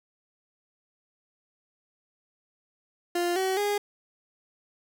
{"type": "tone with pitch steps", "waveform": "30% pulse", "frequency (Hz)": [349.2, 378.6, 410.5], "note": ["F4", "F#4", "G#4"], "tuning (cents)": [0, 40, -20], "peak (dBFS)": -22, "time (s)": [3.15, 3.78], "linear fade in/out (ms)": 5, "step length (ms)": 210, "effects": []}